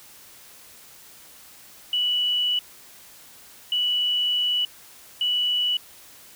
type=tone bursts at uneven times; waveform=sine; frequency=2952 Hz; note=F#7; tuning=5 cents flat; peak=-20 dBFS; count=3; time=1.93-2.59 / 3.72-4.65 / 5.21-5.77 s; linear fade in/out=2 ms; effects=white hiss -48 dBFS RMS until 6.35 s

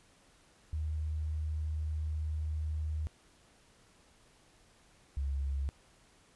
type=tone pair in turn; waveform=sine; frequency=77.3 / 68.87 Hz; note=D#2 / C#2; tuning=-11 / -11 cents; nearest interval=major second; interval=200 cents; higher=first; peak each=-32 / -31 dBFS; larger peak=second; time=0.73-3.07 / 5.17-5.69 s; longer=first; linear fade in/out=0 ms; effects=pink hiss -64 dBFS RMS until 6.35 s + resampled to 24000 Hz

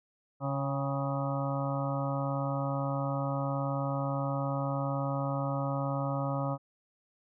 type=harmonic tone with a mistuned harmonic; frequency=138.59 Hz; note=C#3; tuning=in tune; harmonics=1 / 2 / 4 / 5 / 6 / 7 / 8 / 9; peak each=-32 / -37 / -36 / -42 / -41 / -42 / -44 / -40 dBFS; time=0.4-6.58 s; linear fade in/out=50 ms; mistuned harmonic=6; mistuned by=-44 cents; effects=none

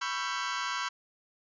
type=chord; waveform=sawtooth; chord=C# half-diminished seventh; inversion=third; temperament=equal with one note detuned; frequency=987.8 / 1108.7 / 1343.9 / 1568 Hz; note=B5 / C#6 / E6 / G6; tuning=0 / 0 / +33 / 0 cents; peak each=-33 dBFS; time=0.01-0.89 s; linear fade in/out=10 ms; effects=resampled to 16000 Hz

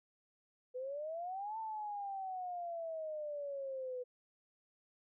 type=exponential two-way sweep; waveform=sine; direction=up then down; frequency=493.9 to 896 to 493.9 Hz; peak=-39 dBFS; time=0.74-4.04 s; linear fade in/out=20 ms; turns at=1.58 s; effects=none

